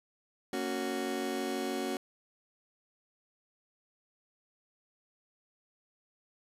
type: chord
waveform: 30% pulse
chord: F# major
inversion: first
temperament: just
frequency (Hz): 231.2 / 277.5 / 370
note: A#3 / C#4 / F#4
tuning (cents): -14 / +2 / 0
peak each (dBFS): -36 / -34 / -33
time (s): 0.53-1.97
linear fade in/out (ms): 2
effects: resampled to 32000 Hz